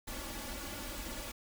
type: noise with comb filter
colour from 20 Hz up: pink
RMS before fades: -42 dBFS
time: 0.07-1.32 s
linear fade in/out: 10 ms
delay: 3.5 ms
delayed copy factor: +0.95
effects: none